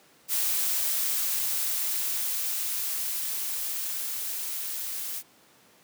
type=noise with level ramp; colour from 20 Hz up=blue; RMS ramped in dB=-26 to -34 dBFS; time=0.28-5.23 s; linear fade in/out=50 ms; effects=pink hiss -58 dBFS RMS until 5.83 s + high-pass 200 Hz 12 dB/octave